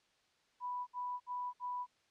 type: tone bursts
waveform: sine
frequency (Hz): 987.8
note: B5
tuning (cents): 0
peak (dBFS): -37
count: 4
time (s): 0.6-1.866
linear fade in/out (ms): 50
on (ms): 270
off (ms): 62
effects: white hiss -73 dBFS RMS until 2.1 s + low-pass 5000 Hz 12 dB/octave